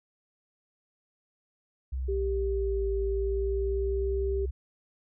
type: linear two-way sweep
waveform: sine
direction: down then up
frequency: 65.41 to 55 to 65.41 Hz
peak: -29 dBFS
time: 1.92-4.51 s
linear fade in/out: 10 ms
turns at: 2.91 s
type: tone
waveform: sine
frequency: 392 Hz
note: G4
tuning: in tune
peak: -28 dBFS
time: 2.08-4.46 s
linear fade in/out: 10 ms
effects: none